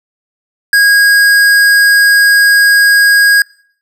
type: tone with hard clipping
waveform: sine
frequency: 1640 Hz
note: G#6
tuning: 22 cents flat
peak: -6 dBFS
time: 0.73-3.42 s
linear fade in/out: 2 ms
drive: 15 dB
effects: noise-tail reverb RT60 0.6 s tail -25 dB re dry